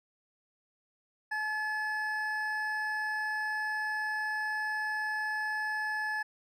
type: tone pair together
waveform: triangle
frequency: 858 / 1717 Hz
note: A5 / A6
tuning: -44 / -43 cents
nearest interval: octave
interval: 1201 cents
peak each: -35 / -30 dBFS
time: 1.31-6.23 s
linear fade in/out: 10 ms
effects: none